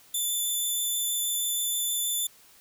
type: tone with vibrato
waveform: 5% pulse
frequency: 3520 Hz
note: A7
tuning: in tune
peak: -19 dBFS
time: 0.14-2.27 s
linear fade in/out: 5 ms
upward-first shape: triangle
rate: 6.3 Hz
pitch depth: 9 cents each way
effects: white hiss -56 dBFS RMS until 2.6 s